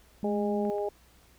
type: tone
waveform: sine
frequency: 210 Hz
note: G#3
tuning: 19 cents sharp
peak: -29 dBFS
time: 0.23-0.7 s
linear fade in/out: 0 ms
type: harmonic tone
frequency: 205 Hz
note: G#3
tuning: 22 cents flat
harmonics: 2 / 3 / 4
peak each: -30 / -34 / -36 dBFS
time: 0.24-0.89 s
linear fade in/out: 5 ms
type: clicks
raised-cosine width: 0.5 ms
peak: -36 / -38 / -46 dBFS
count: 3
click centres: 0.652 / 0.783 / 1.231 s
effects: added 60 Hz sine -61 dBFS peak until 1.38 s + pink hiss -61 dBFS RMS until 1.38 s